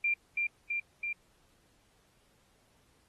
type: tone with echo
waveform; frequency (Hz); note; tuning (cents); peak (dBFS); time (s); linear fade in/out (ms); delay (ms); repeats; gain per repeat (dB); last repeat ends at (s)
sine; 2379; D7; +22; -26; 0.04-0.14; 5; 330; 3; -2; 1.13
effects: pink hiss -69 dBFS RMS until 3.08 s + AAC 32 kbps